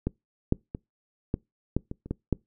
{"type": "clicks", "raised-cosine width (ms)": 3, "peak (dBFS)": [-13, -8, -20, -12, -11, -21, -28, -16, -10], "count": 9, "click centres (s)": [0.07, 0.524, 0.749, 1.341, 1.766, 1.914, 2.06, 2.11, 2.327], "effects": ["noise-tail reverb RT60 0.2 s tail -25 dB re dry"]}